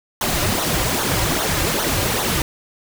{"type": "noise with flanger", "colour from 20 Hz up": "pink", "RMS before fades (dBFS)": -20, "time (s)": [0.21, 2.42], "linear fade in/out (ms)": 2, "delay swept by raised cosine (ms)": [0.39, 4.69], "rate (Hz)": 2.5, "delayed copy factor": -0.75, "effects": []}